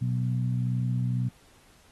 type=harmonic tone; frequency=62 Hz; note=B1; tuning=7 cents sharp; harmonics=2 / 3 / 4; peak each=-25 / -33 / -38 dBFS; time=0.01-1.29 s; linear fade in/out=10 ms; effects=pink hiss -59 dBFS RMS until 1.91 s + AAC 32 kbps